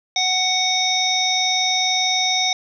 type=harmonic tone with a mistuned harmonic; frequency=743 Hz; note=F#5; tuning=7 cents sharp; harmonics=1 / 3 / 5 / 7 / 8; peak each=-24 / -24 / -20 / -25 / -26 dBFS; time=0.16-2.53 s; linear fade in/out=2 ms; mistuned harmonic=7; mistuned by=+79 cents; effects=none